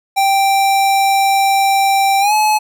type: tone with pitch glide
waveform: square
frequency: 784 to 855 Hz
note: G5 to A5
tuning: 0 to -50 cents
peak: -11 dBFS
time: 0.16-2.59 s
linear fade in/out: 20 ms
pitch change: +150 cents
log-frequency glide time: 2.2-2.33 s
effects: none

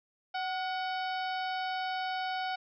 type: harmonic tone with a mistuned harmonic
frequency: 750 Hz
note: F#5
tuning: 23 cents sharp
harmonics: 1 / 2 / 3 / 4 / 5 / 6 / 7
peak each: -33 / -39 / -43 / -45 / -47 / -49 / -50 dBFS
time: 0.34-2.56 s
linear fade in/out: 10 ms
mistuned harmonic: 2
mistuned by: -57 cents
effects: none

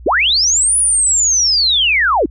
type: linear two-way sweep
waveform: sine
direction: up then down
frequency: 248.8 to 9956 to 248.8 Hz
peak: -10 dBFS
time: 0.06-2.26 s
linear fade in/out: 5 ms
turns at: 0.77 s
effects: added 60 Hz sine -32 dBFS peak until 2.3 s

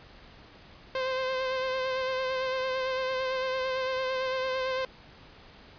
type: tone with vibrato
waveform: sawtooth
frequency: 520 Hz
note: C5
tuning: 11 cents flat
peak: -24 dBFS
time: 0.95-4.85 s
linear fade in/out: 2 ms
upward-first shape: sine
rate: 8.9 Hz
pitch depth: 24 cents each way
effects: pink hiss -52 dBFS RMS until 5.78 s + resampled to 11025 Hz

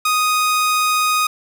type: tone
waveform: sawtooth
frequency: 1245 Hz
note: D#6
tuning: 1 cent sharp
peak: -11 dBFS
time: 0.05-1.27 s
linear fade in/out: 5 ms
effects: none

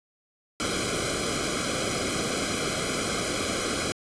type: noise with comb filter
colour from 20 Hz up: pink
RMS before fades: -28 dBFS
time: 0.6-3.92 s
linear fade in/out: 0 ms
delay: 1.1 ms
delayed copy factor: -0.95
effects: resampled to 22050 Hz

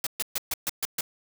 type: noise bursts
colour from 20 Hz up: white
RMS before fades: -28 dBFS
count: 7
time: 0.04-1.009 s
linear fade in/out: 2 ms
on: 27 ms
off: 130 ms
effects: none

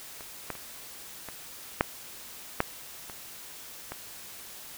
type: clicks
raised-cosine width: 0.5 ms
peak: -28 / -17 / -30 / -24 / -6 / -8 / -25 / -21 dBFS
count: 8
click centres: 0.208 / 0.503 / 0.553 / 1.287 / 1.809 / 2.604 / 3.098 / 3.92 s
effects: white hiss -45 dBFS RMS until 4.77 s

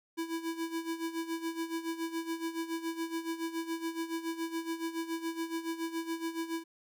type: tone with tremolo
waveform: square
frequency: 329.6 Hz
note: E4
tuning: in tune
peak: -32 dBFS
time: 0.17-6.64 s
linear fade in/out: 20 ms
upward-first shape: sine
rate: 7.1 Hz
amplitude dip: 75%
effects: none

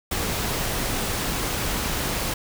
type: noise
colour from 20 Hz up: pink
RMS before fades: -26 dBFS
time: 0.11-2.34 s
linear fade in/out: 5 ms
effects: none

